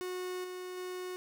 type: tone with level steps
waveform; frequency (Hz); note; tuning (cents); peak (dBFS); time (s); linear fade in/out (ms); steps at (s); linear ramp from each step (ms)
45% pulse; 365.3; F#4; -22; -36 / -40 / -38; 0.01-1.16; 0; 0.44 / 0.77; 5
effects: none